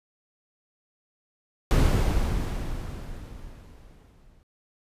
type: noise with exponential decay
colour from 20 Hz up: brown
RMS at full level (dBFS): -17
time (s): 1.71-4.43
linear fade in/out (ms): 0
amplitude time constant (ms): 590
effects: resampled to 32000 Hz